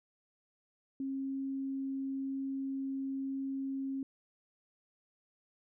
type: tone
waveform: sine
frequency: 270.1 Hz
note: C#4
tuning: 45 cents flat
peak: -34 dBFS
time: 1-4.03 s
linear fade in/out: 2 ms
effects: none